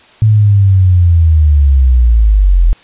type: linear sweep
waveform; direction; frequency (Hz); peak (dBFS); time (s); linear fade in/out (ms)
sine; down; 110 to 40.23; -4; 0.22-2.73; 0
effects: white hiss -42 dBFS RMS until 2.83 s + resampled to 8000 Hz